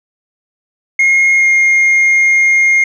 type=tone with pitch glide; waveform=sine; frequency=2146 to 2130 Hz; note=C7 to C7; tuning=+43 to +30 cents; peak=-4 dBFS; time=0.99-2.84 s; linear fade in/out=5 ms; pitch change=-13 cents; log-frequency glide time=1.36-1.46 s; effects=tanh soft clip ceiling -6 dBFS